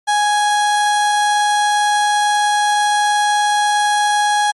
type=tone; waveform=35% pulse; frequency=831 Hz; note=G#5; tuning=1 cent sharp; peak=-11 dBFS; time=0.07-4.52 s; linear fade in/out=20 ms; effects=MP3 48 kbps